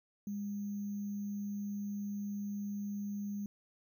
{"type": "tone with sample-and-hold", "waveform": "sine", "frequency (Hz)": 203.2, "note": "G#3", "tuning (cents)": -38, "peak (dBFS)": -36, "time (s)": [0.27, 3.46], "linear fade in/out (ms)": 2, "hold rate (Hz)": 6300, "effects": []}